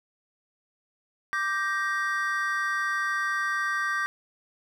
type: chord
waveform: triangle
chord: G minor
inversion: second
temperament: just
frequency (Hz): 1176 / 1568 / 1881.6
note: D6 / G6 / Bb6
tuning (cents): +2 / 0 / +16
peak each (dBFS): -28 / -27 / -29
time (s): 1.33-4.06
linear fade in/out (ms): 0
effects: none

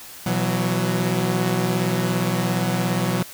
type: chord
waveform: sawtooth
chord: B suspended fourth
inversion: none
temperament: equal with one note detuned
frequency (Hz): 123.47 / 167.69 / 185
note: B2 / E3 / F#3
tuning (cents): 0 / +30 / 0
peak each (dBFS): -21 / -21 / -19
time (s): 0.26-3.23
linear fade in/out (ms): 5
effects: white hiss -40 dBFS RMS until 3.33 s

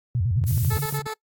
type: tone with vibrato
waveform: sine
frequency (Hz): 103.83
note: G#2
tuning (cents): 0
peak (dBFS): -20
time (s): 0.15-0.77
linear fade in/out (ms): 0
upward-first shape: square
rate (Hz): 9.5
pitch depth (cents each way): 270
type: tone with tremolo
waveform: sine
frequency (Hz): 140.9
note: C#3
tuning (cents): +29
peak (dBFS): -24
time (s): 0.37-1.07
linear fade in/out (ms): 5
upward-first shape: square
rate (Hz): 7.2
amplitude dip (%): 70
type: noise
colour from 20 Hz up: violet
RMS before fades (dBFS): -32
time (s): 0.46-0.99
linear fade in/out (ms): 20
type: tone bursts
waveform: 15% pulse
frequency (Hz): 435.7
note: A4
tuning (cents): -17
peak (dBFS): -22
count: 4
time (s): 0.7-1.141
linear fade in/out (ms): 10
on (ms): 87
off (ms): 31
effects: noise-tail reverb RT60 0.1 s tail -23 dB re dry + AAC 64 kbps

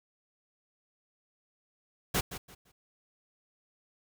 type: noise with echo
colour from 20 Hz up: pink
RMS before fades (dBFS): -28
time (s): 2.14-2.21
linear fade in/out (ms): 10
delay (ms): 170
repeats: 3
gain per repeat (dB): -12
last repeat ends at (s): 2.72
effects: none

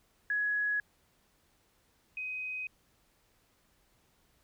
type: tone pair in turn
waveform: sine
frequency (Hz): 1678 / 2514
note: G#6 / D#7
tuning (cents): +17 / +17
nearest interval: perfect fifth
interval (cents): 700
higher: second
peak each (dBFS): -28 / -35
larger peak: first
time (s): 0.3-0.8 / 2.17-2.67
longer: neither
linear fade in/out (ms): 2
effects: pink hiss -70 dBFS RMS until 4.43 s

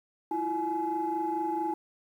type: tone cluster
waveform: sine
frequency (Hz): 327.1 / 351.6 / 846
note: E4 / F4 / G#5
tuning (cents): -13 / +12 / +32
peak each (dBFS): -32 / -36 / -29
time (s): 0.31-1.74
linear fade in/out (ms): 5
effects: tanh soft clip ceiling -21 dBFS + 10-bit

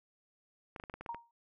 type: clicks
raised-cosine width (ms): 0.5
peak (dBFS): -29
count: 8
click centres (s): 0.762 / 0.799 / 0.838 / 0.898 / 0.94 / 1.01 / 1.062 / 1.146
type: tone with exponential decay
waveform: sine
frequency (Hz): 935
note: A#5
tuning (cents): +5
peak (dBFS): -34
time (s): 1.09-1.31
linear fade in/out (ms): 2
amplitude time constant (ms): 46
effects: none

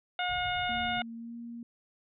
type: harmonic tone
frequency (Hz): 720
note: F#5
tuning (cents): -47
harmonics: 1 / 2 / 3 / 4 / 5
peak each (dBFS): -32 / -35 / -37 / -38 / -39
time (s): 0.19-1.02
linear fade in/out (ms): 2
type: low-pass noise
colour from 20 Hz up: white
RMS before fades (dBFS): -47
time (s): 0.29-1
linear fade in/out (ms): 5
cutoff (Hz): 140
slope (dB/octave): 48
type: tone with pitch glide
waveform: sine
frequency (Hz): 230 to 234.8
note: A#3 to A#3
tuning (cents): -23 to +13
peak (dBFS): -39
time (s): 0.69-1.63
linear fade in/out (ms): 2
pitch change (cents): +36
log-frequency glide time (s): 1.15-1.36
effects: none

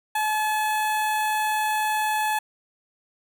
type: tone with notch filter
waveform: sawtooth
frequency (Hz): 858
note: A5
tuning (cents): -44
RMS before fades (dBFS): -24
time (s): 0.15-2.39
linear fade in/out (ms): 5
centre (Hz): 5100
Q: 1.3
effects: none

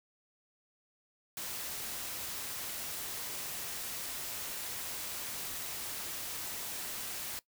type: noise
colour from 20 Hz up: white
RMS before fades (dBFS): -40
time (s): 1.37-7.39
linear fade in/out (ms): 0
effects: noise-tail reverb RT60 0.1 s tail -19 dB re dry

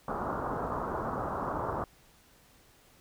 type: low-pass noise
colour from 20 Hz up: white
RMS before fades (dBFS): -34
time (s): 0.08-1.84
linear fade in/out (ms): 2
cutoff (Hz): 1300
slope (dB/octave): 48
effects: pink hiss -61 dBFS RMS until 3 s

